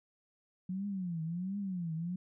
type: tone with vibrato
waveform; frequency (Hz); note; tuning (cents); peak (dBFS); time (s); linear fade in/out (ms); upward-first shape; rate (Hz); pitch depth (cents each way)
sine; 180; F#3; -47; -34; 0.69-2.16; 5; triangle; 1.4; 230
effects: none